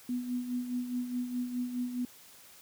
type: tone with tremolo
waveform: sine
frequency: 246.9 Hz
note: B3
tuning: in tune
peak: -29 dBFS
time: 0.09-2.05 s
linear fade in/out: 2 ms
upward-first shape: sine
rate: 4.8 Hz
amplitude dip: 60%
effects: white hiss -55 dBFS RMS until 2.61 s + high-pass 60 Hz 12 dB/octave